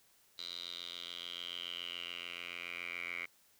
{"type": "tone with band-pass filter sweep", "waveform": "10% pulse", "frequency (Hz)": 87, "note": "F2", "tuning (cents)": -6, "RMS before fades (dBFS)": -44, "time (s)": [0.38, 3.26], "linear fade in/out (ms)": 10, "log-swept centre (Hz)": [4000, 2200], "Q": 8.3, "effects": ["white hiss -68 dBFS RMS until 3.59 s"]}